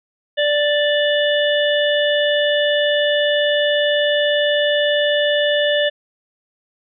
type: harmonic tone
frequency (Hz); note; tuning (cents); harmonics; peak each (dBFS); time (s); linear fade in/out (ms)
587.3; D5; 0; 1 / 3 / 5 / 6; -16 / -21 / -23 / -24; 0.37-5.9; 20
effects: none